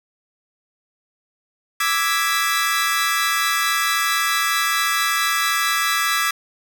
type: chord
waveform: sawtooth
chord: E dominant seventh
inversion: third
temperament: equal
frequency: 1174.7 / 1318.5 / 1661.2 / 1975.5 Hz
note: D6 / E6 / G#6 / B6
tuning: 0 / 0 / 0 / 0 cents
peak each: -20 dBFS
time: 1.8-6.31 s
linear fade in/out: 5 ms
effects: none